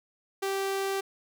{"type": "tone", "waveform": "sawtooth", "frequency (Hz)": 390.1, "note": "G4", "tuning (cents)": -8, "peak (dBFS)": -24, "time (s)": [0.42, 1.01], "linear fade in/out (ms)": 10, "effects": []}